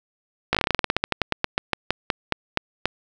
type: slowing click train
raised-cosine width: 0.3 ms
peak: -3 dBFS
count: 25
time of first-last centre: 0.53-2.856 s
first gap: 17 ms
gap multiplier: 1.13
effects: none